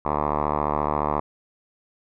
5% pulse tone with low-pass filter, 74.4 Hz, D2, 23 cents sharp, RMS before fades -24 dBFS, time 0.05-1.2 s, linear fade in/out 5 ms, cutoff 1100 Hz, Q 4.2, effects none

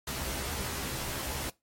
pink noise with comb filter, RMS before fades -35 dBFS, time 0.07-1.5 s, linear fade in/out 5 ms, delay 15 ms, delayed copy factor +0.95, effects noise-tail reverb RT60 0.2 s tail -20 dB re dry + MP3 64 kbps

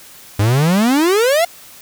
45% pulse exponential sweep, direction up, 98 to 710 Hz, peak -11 dBFS, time 0.39-1.45 s, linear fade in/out 5 ms, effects white hiss -40 dBFS RMS until 1.81 s

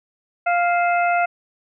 harmonic tone with a mistuned harmonic, 698.5 Hz, F5, in tune, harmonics 1 / 2 / 3 / 4, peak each -17 / -23 / -27 / -29 dBFS, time 0.46-1.26 s, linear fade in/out 10 ms, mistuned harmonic 4, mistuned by -130 cents, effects none

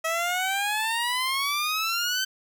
15% pulse exponential sweep, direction up, 641 to 1549 Hz, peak -18 dBFS, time 0.04-2.25 s, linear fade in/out 10 ms, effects none

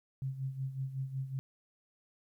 sine tone with tremolo, 133.6 Hz, C3, 36 cents sharp, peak -32 dBFS, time 0.22-1.39 s, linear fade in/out 0 ms, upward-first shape sine, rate 5.4 Hz, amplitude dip 70%, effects 12-bit

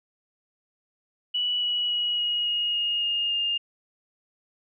sine tone with pitch steps, 2947 / 2928 / 2910 / 2891 / 2873 / 2855 / 2837 / 2819 Hz, F#7 / F#7 / F#7 / F#7 / F7 / F7 / F7 / F7, -8 / -19 / -29 / -41 / +48 / +37 / +27 / +16 cents, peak -23 dBFS, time 1.34-3.58 s, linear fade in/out 10 ms, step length 280 ms, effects none

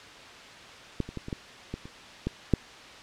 clicks, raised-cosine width 3 ms, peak -14 / -26 / -21 / -24 / -18 / -20 / -29 / -15 / -7 dBFS, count 9, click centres 1.003 / 1.09 / 1.173 / 1.284 / 1.328 / 1.74 / 1.855 / 2.27 / 2.537 s, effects white hiss -46 dBFS RMS until 3.02 s + low-pass 4000 Hz 12 dB/octave

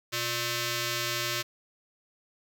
5% pulse ring-modulated tone, 475.7 Hz, A#4, 35 cents sharp, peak -14 dBFS, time 0.12-1.43 s, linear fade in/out 20 ms, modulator 829 Hz, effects none

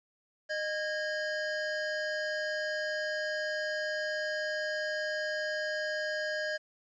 square tone pair together, 614 / 1639.2 Hz, D#5 / G#6, -23 / -23 cents, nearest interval octave + perfect fourth, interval 1700 cents, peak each -35 / -35 dBFS, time 0.49-6.58 s, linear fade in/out 20 ms, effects resampled to 16000 Hz + 10-bit

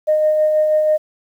sine tone with tremolo, 615 Hz, D#5, 20 cents flat, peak -10 dBFS, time 0.07-0.98 s, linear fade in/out 20 ms, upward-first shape sine, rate 6.2 Hz, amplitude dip 30%, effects tanh soft clip ceiling -6 dBFS + 8-bit

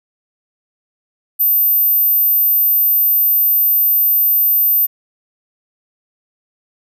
sine tone, 13840 Hz, A9, 30 cents flat, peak -10 dBFS, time 1.39-4.87 s, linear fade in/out 20 ms, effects none

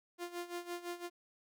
sawtooth tone with tremolo, 349.2 Hz, F4, in tune, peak -34 dBFS, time 0.18-1.1 s, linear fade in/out 50 ms, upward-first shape sine, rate 5.9 Hz, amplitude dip 80%, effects none

